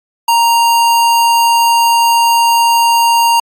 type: tone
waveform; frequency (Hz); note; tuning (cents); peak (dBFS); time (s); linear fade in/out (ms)
square; 932.3; A#5; 0; -8; 0.28-3.4; 5
effects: AAC 64 kbps